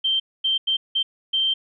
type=tone bursts at uneven times; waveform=sine; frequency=3136 Hz; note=G7; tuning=in tune; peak=-18 dBFS; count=5; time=0.04-0.2 / 0.44-0.58 / 0.67-0.77 / 0.95-1.03 / 1.33-1.54 s; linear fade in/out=10 ms; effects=none